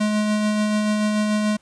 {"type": "tone with tremolo", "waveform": "square", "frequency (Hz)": 211.6, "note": "G#3", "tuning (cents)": 33, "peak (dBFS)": -18, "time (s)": [0, 1.57], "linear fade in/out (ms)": 10, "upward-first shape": "sine", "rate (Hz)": 6.9, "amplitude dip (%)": 25, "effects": ["pink hiss -60 dBFS RMS until 1.61 s", "resampled to 22050 Hz"]}